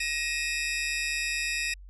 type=tone cluster; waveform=sawtooth; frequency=1885 / 2465 / 2614 Hz; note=A#6 / D#7 / E7; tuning=+19 / -17 / -15 cents; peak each=-29 dBFS; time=0-1.74 s; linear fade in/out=5 ms; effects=added 47 Hz sine -44 dBFS peak until 1.89 s + resampled to 24000 Hz